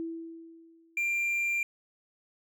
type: tone with exponential decay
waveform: sine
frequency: 329.6 Hz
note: E4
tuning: in tune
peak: -31 dBFS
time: 0-1.25 s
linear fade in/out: 0 ms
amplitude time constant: 270 ms
type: tone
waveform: triangle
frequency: 2379 Hz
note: D7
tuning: 22 cents sharp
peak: -25 dBFS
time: 0.97-1.63 s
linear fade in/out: 2 ms
effects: none